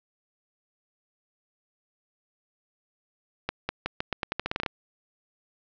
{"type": "accelerating click train", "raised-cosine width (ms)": 0.3, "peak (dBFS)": -11, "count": 14, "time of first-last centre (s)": [3.49, 4.662], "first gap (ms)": 200, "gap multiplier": 0.85, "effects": ["low-pass 5000 Hz 12 dB/octave"]}